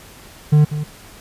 triangle tone with echo, 150.1 Hz, D3, 38 cents sharp, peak -6 dBFS, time 0.52-0.65 s, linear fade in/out 10 ms, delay 190 ms, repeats 1, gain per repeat -12 dB, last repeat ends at 0.84 s, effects pink hiss -42 dBFS RMS until 1.2 s + resampled to 32000 Hz

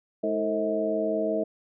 harmonic tone with a mistuned harmonic, 106.5 Hz, G#2, 44 cents sharp, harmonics 2 / 3 / 4 / 5 / 6, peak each -33 / -31 / -30 / -35 / -27 dBFS, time 0.23-1.44 s, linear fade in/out 10 ms, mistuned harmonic 4, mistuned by +83 cents, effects none

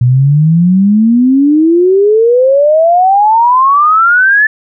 sine exponential sweep, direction up, 120 to 1760 Hz, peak -4 dBFS, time 0.01-4.47 s, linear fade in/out 5 ms, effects none

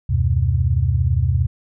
sine tone cluster, 75.6 / 93 / 125.4 Hz, D#2 / F#2 / B2, -49 / +9 / +27 cents, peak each -19 dBFS, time 0.09-1.47 s, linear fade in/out 10 ms, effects none

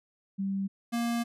sine / square tone pair in turn, 195.2 / 234.9 Hz, G3 / A#3, -7 / +13 cents, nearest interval minor third, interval 320 cents, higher second, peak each -28 dBFS, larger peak neither, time 0.38-0.68 / 0.92-1.24 s, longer second, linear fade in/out 20 ms, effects resampled to 32000 Hz

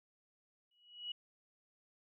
sine tone with exponential growth, 2920 Hz, F#7, 24 cents flat, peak -37 dBFS, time 0.71-1.12 s, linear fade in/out 5 ms, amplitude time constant 88 ms, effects none

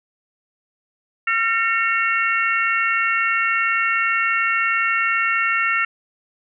harmonic tone with a mistuned harmonic, 456.2 Hz, A#4, 37 cents flat, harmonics 3 / 4 / 5 / 6, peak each -21 / -22 / -23 / -24 dBFS, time 1.27-5.85 s, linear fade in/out 5 ms, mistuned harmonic 5, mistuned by -61 cents, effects none

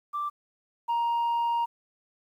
sine tone pair in turn, 1174.7 / 937.8 Hz, D6 / A#5, 0 / +10 cents, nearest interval major third, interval 390 cents, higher first, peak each -27 / -21 dBFS, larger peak second, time 0.13-0.3 / 0.88-1.66 s, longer second, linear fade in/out 20 ms, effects tanh soft clip ceiling -23 dBFS + 10-bit

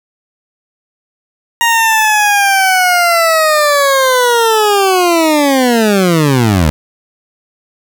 20% pulse linear sweep, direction down, 940 to 71.3 Hz, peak -3 dBFS, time 1.61-6.7 s, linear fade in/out 0 ms, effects none

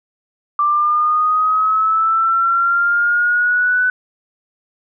sine linear sweep, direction up, 1174.7 to 1500 Hz, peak -12 dBFS, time 0.59-3.9 s, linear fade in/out 2 ms, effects none

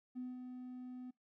triangle tone with ADSR envelope, 251.4 Hz, B3, 31 cents sharp, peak -36 dBFS, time 0.15-1.11 s, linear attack 30 ms, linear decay 180 ms, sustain -7 dB, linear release 11 ms, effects noise-tail reverb RT60 0.2 s tail -26 dB re dry + tanh soft clip ceiling -38 dBFS

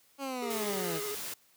15% pulse linear sweep, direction down, 280 to 154.6 Hz, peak -28 dBFS, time 0.18-1.01 s, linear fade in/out 50 ms
square tone with vibrato, 415.3 Hz, G#4, in tune, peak -37 dBFS, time 0.42-1.15 s, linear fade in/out 5 ms, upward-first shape square, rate 13 Hz, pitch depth 29 cents each way
white noise, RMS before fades -39 dBFS, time 0.5-1.34 s, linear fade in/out 5 ms
effects white hiss -65 dBFS RMS until 1.56 s + high-pass 100 Hz 12 dB/octave

